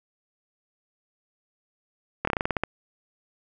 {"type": "slowing click train", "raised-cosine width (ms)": 0.5, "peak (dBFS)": -9, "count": 10, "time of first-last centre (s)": [2.25, 2.636], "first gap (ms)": 24, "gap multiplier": 1.14, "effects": []}